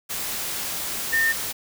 sine tone in noise, 1815 Hz, A#6, 47 cents flat, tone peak -18 dBFS, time 1.12-1.33 s, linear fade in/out 20 ms, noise white, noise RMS -29 dBFS, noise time 0.09-1.53 s, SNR +8 dB, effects none

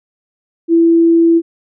sine tone, 333.3 Hz, E4, 19 cents sharp, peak -6 dBFS, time 0.68-1.42 s, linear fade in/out 50 ms, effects none

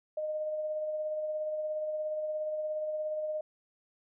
sine tone with tremolo, 615 Hz, D#5, 20 cents flat, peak -30 dBFS, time 0.17-3.41 s, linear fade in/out 5 ms, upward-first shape sine, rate 17 Hz, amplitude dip 30%, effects none

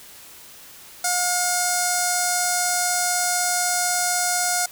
5% pulse tone with notch filter, 716 Hz, F5, 43 cents sharp, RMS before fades -22 dBFS, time 1.04-4.66 s, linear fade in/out 5 ms, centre 3000 Hz, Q 0.55, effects white hiss -44 dBFS RMS until 4.71 s

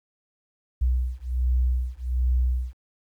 sine beating tone pair, 61.74 / 63.04 Hz, B1 / B1, 0 / +36 cents, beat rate 1.3 Hz, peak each -24 dBFS, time 0.81-2.74 s, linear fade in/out 10 ms, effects 10-bit

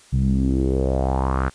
sawtooth tone with low-pass filter sweep, 65.8 Hz, C2, 10 cents sharp, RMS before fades -20 dBFS, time 0.12-1.5 s, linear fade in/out 20 ms, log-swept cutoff 150 to 1500 Hz, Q 4.1, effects white hiss -50 dBFS RMS until 1.54 s + resampled to 22050 Hz

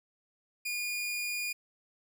sawtooth tone, 2434 Hz, D#7, 39 cents flat, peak -29 dBFS, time 0.65-1.53 s, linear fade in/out 10 ms, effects none

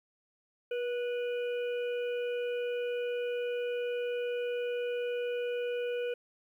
harmonic tone with a mistuned harmonic, 491.3 Hz, B4, 9 cents flat, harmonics 1 / 3 / 5 / 6, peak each -31 / -45 / -46 / -49 dBFS, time 0.71-6.14 s, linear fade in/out 5 ms, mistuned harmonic 1, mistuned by -24 cents, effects 11-bit

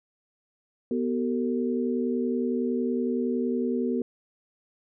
sine tone cluster, 245 / 382.9 / 453.7 Hz, B3 / G4 / A#4, -14 / -41 / -47 cents, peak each -26 / -30 / -31 dBFS, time 0.91-4.02 s, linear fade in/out 2 ms, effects none

